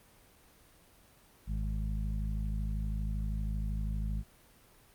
harmonic tone, 52.7 Hz, G#1, 26 cents sharp, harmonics 1 / 2 / 3 / 4, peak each -32 / -41 / -41 / -44 dBFS, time 1.46-4.24 s, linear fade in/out 50 ms, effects pink hiss -61 dBFS RMS until 4.94 s + Opus 32 kbps

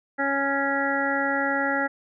harmonic tone, 277.2 Hz, C#4, in tune, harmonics 1 / 2 / 3 / 5 / 6 / 7, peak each -29 / -29 / -29 / -29 / -29 / -29 dBFS, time 0.18-1.88 s, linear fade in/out 20 ms, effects none

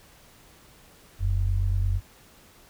sine tone pair together, 43.65 / 92.5 Hz, F1 / F#2, 0 / 0 cents, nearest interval octave + minor second, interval 1300 cents, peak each -24 dBFS, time 1.19-2.01 s, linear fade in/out 50 ms, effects pink hiss -54 dBFS RMS until 2.69 s

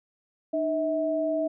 sine tone pair together, 304.3 / 644.8 Hz, D#4 / E5, -38 / -38 cents, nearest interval octave + minor second, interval 1300 cents, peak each -29 / -25 dBFS, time 0.53-1.48 s, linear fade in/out 10 ms, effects none

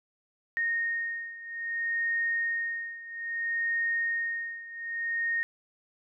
sine beating tone pair, 1852 / 1852.61 Hz, A#6 / A#6, -12 / -11 cents, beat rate 0.61 Hz, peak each -30 / -33 dBFS, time 0.57-5.43 s, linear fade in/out 0 ms, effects none

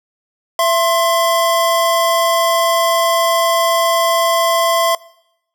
square tone pair together, 669.5 / 1056 Hz, E5 / C6, +27 / +16 cents, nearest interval minor sixth, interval 789 cents, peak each -15 / -16 dBFS, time 0.59-4.95 s, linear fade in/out 2 ms, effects noise-tail reverb RT60 0.8 s tail -22 dB re dry

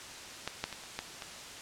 clicks, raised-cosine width 0.2 ms, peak -16 / -14 / -23 / -30 / -17 / -22 dBFS, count 6, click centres 0.476 / 0.64 / 0.727 / 0.837 / 0.99 / 1.222 s, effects white hiss -45 dBFS RMS until 1.61 s + low-pass 7000 Hz 12 dB/octave

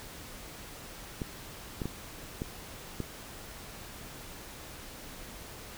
clicks, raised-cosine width 3 ms, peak -20 dBFS, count 5, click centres 1.218 / 1.818 / 1.856 / 2.419 / 3.003 s, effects pink hiss -46 dBFS RMS until 5.77 s

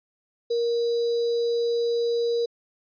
sine tone with sample-and-hold, 469.6 Hz, A#4, 13 cents sharp, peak -21 dBFS, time 0.5-2.46 s, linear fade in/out 10 ms, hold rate 4410 Hz, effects resampled to 11025 Hz

